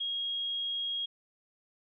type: tone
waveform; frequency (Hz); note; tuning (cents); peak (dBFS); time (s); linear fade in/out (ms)
sine; 3276; G#7; -24; -31; 0-1.06; 10
effects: none